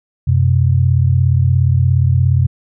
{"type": "tone pair together", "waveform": "sine", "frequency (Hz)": [91.32, 128.4], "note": ["F#2", "C3"], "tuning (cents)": [-22, -32], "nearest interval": "tritone", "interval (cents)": 590, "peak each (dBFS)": -12, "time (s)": [0.27, 2.47], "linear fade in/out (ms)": 10, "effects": []}